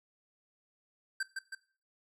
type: tone with echo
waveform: square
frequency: 1563 Hz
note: G6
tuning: 6 cents flat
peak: -32 dBFS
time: 1.2-1.23 s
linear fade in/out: 5 ms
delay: 160 ms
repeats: 2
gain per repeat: -4 dB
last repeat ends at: 1.55 s
effects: noise-tail reverb RT60 0.4 s tail -17 dB re dry + low-pass 10000 Hz 12 dB/octave